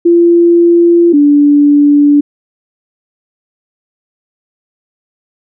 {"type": "tone pair in turn", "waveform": "sine", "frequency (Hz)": [342.6, 290.1], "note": ["F4", "D4"], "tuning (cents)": [-33, -21], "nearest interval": "minor third", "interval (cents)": 288, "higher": "first", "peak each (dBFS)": -3, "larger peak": "neither", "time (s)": [[0.05, 1.13], [1.13, 2.21]], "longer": "neither", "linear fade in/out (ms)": 10, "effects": []}